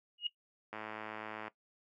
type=tone with exponential growth; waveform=sine; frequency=2873 Hz; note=F7; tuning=48 cents sharp; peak=-28 dBFS; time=0.18-0.27 s; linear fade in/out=5 ms; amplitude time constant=19 ms
type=click train; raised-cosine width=0.5 ms; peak=-27 dBFS; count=82; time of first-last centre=0.73-1.48 s; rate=108 Hz
effects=noise-tail reverb RT60 0.1 s tail -17 dB re dry + high-pass 200 Hz 12 dB/octave